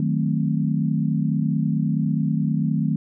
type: chord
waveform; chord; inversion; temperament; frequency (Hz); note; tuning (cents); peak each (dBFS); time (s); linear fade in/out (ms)
sine; D# diminished seventh; none; equal; 155.56 / 185 / 220 / 261.6; D#3 / F#3 / A3 / C4; 0 / 0 / 0 / 0; -22 / -26 / -24 / -28; 0-2.96; 2
effects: none